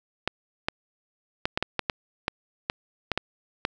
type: clicks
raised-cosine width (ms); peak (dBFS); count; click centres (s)
0.3; -8; 12; 0.276 / 0.685 / 1.455 / 1.575 / 1.626 / 1.793 / 1.898 / 2.281 / 2.699 / 3.117 / 3.176 / 3.651
effects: none